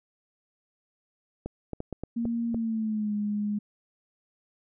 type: clicks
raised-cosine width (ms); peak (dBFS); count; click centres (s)
2; -20; 7; 1.46 / 1.733 / 1.804 / 1.927 / 2.036 / 2.254 / 2.545
type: tone with pitch glide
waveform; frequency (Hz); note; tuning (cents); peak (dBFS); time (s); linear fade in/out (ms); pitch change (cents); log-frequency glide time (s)
sine; 233.1 to 207.7; A#3 to G#3; 0 to 0; -26; 2.16-3.59; 10; -200; 2.48-3.14
effects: none